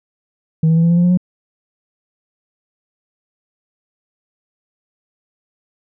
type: tone with pitch steps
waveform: sine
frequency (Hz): 159.7 / 162.59 / 165.52 / 168.51 / 171.56 / 174.66 / 177.81 / 181.03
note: D#3 / E3 / E3 / E3 / F3 / F3 / F3 / F#3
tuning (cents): +45 / -24 / +7 / +38 / -31 / 0 / +31 / -38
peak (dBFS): -7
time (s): 0.63-1.174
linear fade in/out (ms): 5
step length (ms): 68
effects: tanh soft clip ceiling -8 dBFS